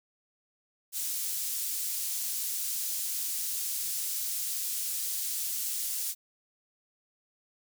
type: high-pass noise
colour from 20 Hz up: pink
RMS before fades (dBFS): -33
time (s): 0.92-6.15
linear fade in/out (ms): 50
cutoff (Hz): 7300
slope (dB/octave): 12
effects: none